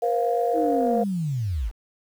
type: chord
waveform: sine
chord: Bb suspended second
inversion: none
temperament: equal with one note detuned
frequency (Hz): 475.1 / 523.3 / 698.5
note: Bb4 / C5 / F5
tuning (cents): +33 / 0 / 0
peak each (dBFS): -23 / -28 / -23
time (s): 0.02-1.04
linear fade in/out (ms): 10
type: linear sweep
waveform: sine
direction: down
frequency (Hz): 329.6 to 40.55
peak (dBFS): -23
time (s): 0.53-1.72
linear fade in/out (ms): 50
effects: tanh soft clip ceiling -10 dBFS + 8-bit